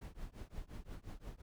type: noise with tremolo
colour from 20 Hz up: brown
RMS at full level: -44 dBFS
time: 0.01-1.42 s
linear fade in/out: 10 ms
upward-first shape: triangle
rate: 5.7 Hz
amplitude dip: 100%
effects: none